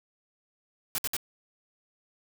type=noise bursts; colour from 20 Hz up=white; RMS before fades=-30 dBFS; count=3; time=0.95-1.166 s; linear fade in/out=0 ms; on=32 ms; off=60 ms; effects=none